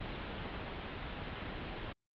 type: low-pass noise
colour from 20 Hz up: pink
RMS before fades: -42 dBFS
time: 0-1.93 s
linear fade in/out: 10 ms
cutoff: 3700 Hz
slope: 48 dB/octave
effects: Opus 24 kbps